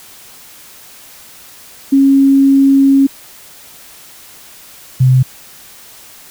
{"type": "tone pair in turn", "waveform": "sine", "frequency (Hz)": [273.5, 129.07], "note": ["C#4", "C3"], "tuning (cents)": [-23, -23], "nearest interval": "octave + minor second", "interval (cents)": 1300, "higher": "first", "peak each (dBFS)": -5, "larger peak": "neither", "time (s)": [[1.92, 3.07], [5, 5.23]], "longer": "first", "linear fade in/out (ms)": 10, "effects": ["white hiss -38 dBFS RMS until 6.3 s"]}